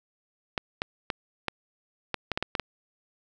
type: clicks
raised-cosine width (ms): 0.3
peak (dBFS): -11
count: 10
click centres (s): 0.578 / 0.819 / 1.102 / 1.483 / 2.143 / 2.317 / 2.375 / 2.426 / 2.552 / 2.597
effects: none